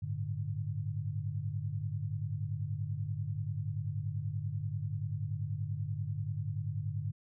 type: chord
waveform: sine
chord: G suspended second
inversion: none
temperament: equal with one note detuned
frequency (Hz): 99.65 / 110 / 146.83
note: G2 / A2 / D3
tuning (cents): +29 / 0 / 0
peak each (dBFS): -37 / -38 / -38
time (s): 0.02-7.12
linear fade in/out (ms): 10
effects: none